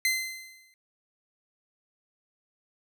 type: tone with exponential decay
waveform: sawtooth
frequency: 2066 Hz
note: C7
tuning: 22 cents flat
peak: -18 dBFS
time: 0.05-0.74 s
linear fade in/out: 1 ms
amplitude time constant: 150 ms
effects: none